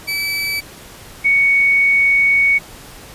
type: tone pair in turn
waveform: 30% pulse / sine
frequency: 2301 / 2229 Hz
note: D7 / C#7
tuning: -36 / +9 cents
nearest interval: minor second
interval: 55 cents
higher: first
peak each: -16 / -10 dBFS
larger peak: second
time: 0.07-0.61 / 1.24-2.59 s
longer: second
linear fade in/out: 20 ms
effects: pink hiss -38 dBFS RMS until 3.14 s + resampled to 32000 Hz